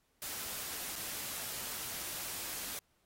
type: noise with dropouts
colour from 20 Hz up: white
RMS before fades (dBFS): -41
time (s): 0.22-2.79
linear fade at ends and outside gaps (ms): 1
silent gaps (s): 0.956-0.96
effects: pink hiss -75 dBFS RMS until 3.05 s + AAC 48 kbps